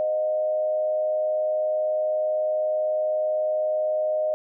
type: tone with frequency modulation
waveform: sine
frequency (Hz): 618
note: D#5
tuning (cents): -12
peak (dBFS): -21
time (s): 0-4.34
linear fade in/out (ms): 0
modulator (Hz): 100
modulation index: 0.34
effects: none